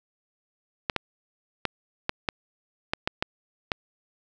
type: clicks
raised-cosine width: 0.3 ms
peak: -8 dBFS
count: 9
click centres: 0.898 / 0.963 / 1.653 / 2.094 / 2.288 / 2.935 / 3.075 / 3.225 / 3.718 s
effects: none